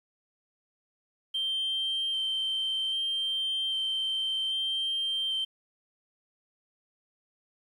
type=tone with vibrato; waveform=sine; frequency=3136 Hz; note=G7; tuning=in tune; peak=-26 dBFS; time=1.34-5.45 s; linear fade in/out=10 ms; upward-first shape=square; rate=0.63 Hz; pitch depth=8 cents each way; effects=tanh soft clip ceiling -24 dBFS + 10-bit